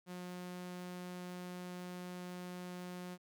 sawtooth tone, 179.6 Hz, F3, 49 cents sharp, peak -40 dBFS, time 0.06-3.18 s, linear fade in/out 50 ms, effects none

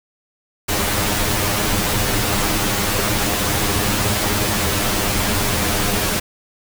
pink noise with comb filter, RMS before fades -19 dBFS, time 0.68-6.2 s, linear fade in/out 10 ms, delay 9.8 ms, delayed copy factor +0.8, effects none

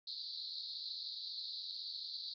pink band-pass noise, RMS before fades -45 dBFS, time 0.07-2.34 s, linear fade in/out 5 ms, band 3900 to 4600 Hz, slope 96 dB/octave, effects none

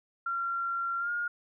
sine tone with pitch glide, 1374 to 1422.5 Hz, F6 to F6, -29 to +31 cents, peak -29 dBFS, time 0.26-1.28 s, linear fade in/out 5 ms, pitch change +60 cents, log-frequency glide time 0.99-1.1 s, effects none

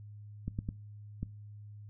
clicks, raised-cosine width 5 ms, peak -22 dBFS, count 4, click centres 0.48 / 0.589 / 0.689 / 1.23 s, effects noise-tail reverb RT60 0.4 s tail -22 dB re dry + added 104 Hz sine -46 dBFS peak until 1.89 s

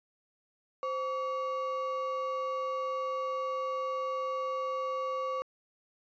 triangle ring-modulated tone, 830.6 Hz, G#5, in tune, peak -26 dBFS, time 0.83-5.42 s, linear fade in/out 0 ms, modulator 309 Hz, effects resampled to 16000 Hz

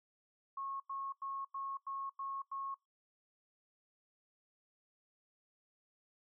sine tone bursts, 1092 Hz, C#6, 26 cents flat, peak -39 dBFS, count 7, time 0.57-2.744 s, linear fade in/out 5 ms, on 230 ms, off 94 ms, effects noise-tail reverb RT60 0.2 s tail -23 dB re dry

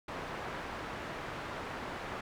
white low-pass noise, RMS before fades -41 dBFS, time 0.08-2.21 s, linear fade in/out 5 ms, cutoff 1400 Hz, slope 12 dB/octave, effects none

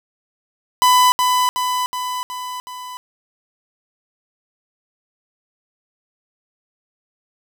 45% pulse tone with echo, 999 Hz, B5, 20 cents sharp, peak -10 dBFS, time 0.82-1.12 s, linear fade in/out 0 ms, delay 370 ms, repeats 5, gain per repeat -4 dB, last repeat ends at 2.97 s, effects none

